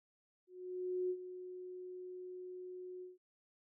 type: tone with ADSR envelope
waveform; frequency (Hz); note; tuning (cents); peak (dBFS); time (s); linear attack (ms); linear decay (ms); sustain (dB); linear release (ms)
sine; 364.9; F#4; -24; -33; 0.47-3.18; 630; 63; -12; 160
effects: none